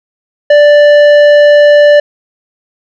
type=tone with tanh clipping; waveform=sine; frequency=587.3 Hz; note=D5; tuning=in tune; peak=-3 dBFS; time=0.5-2 s; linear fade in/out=5 ms; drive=11 dB; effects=none